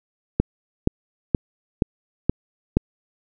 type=click train; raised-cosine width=3 ms; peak=-3 dBFS; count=6; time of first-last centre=0.4-2.77 s; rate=2.11 Hz; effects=none